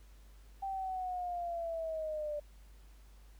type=linear sweep; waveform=sine; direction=down; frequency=784 to 587.3 Hz; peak=-35 dBFS; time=0.62-2.4 s; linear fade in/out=10 ms; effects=added 50 Hz sine -54 dBFS peak until 3.39 s + pink hiss -67 dBFS RMS until 3.39 s